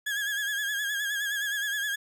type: tone with vibrato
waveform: 35% pulse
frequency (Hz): 1661.2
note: G#6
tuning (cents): 0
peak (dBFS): -26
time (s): 0.06-1.96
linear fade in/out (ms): 10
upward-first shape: sine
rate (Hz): 9.6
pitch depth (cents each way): 61
effects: none